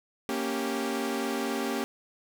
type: chord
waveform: sawtooth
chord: G diminished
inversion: first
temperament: equal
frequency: 233.1 / 277.2 / 392 Hz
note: Bb3 / Db4 / G4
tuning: 0 / 0 / 0 cents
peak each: -29 dBFS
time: 0.29-1.84 s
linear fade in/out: 0 ms
effects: none